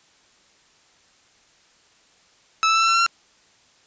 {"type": "tone with pitch steps", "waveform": "sawtooth", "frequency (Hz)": [1309, 1318.9, 1328.8, 1338.8, 1348.9, 1359.1, 1369.3], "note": ["E6", "E6", "E6", "E6", "E6", "F6", "F6"], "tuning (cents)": [-13, 1, 13, 26, 39, -48, -35], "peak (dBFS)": -12, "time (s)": [2.63, 3.064], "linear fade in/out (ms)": 0, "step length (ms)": 62, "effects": ["white hiss -57 dBFS RMS until 3.86 s", "resampled to 16000 Hz"]}